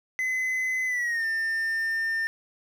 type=tone with pitch glide; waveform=triangle; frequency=2032 to 1799.9 Hz; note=B6 to A6; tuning=+49 to +39 cents; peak=-23 dBFS; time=0.19-2.27 s; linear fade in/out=0 ms; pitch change=-210 cents; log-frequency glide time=0.86-1.25 s; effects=9-bit